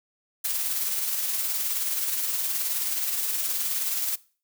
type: noise with tremolo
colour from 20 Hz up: blue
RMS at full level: -26 dBFS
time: 0.44-4.16 s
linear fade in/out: 10 ms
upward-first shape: sine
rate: 19 Hz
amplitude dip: 35%
effects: noise-tail reverb RT60 0.4 s tail -21 dB re dry